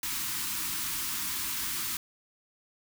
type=band-stop noise; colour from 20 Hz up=white; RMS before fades=-33 dBFS; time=0.03-1.97 s; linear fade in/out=2 ms; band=360 to 890 Hz; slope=96 dB/octave; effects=none